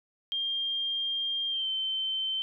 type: tone with pitch glide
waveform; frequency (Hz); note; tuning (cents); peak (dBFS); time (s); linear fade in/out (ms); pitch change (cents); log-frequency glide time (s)
sine; 3202 to 3093; G7 to G7; +36 to -24; -28; 0.32-2.42; 0; -60; 1.48-1.69
effects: none